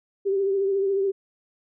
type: tone with vibrato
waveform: sine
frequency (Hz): 392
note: G4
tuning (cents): 0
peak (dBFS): -20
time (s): 0.25-1.12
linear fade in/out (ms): 20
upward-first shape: triangle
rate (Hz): 14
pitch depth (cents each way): 46
effects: none